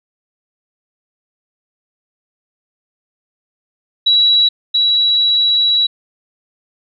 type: tone pair in turn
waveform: sine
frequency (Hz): 3905 / 3905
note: B7 / B7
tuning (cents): -20 / -20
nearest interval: unison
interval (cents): 0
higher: neither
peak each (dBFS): -8 / -10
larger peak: first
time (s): 4.06-4.49 / 4.74-5.87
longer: second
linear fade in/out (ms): 10
effects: none